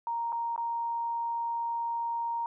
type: tone with dropouts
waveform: sine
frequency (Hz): 932.3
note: A#5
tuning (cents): 0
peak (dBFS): -29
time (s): 0.07-2.46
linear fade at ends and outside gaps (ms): 1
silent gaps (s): 0.322-0.327 / 0.562-0.578
effects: none